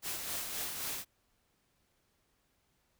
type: noise with tremolo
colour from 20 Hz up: white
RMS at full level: -37 dBFS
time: 0.02-1.05 s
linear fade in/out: 50 ms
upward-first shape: sine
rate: 3.8 Hz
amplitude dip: 40%
effects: pink hiss -75 dBFS RMS until 2.99 s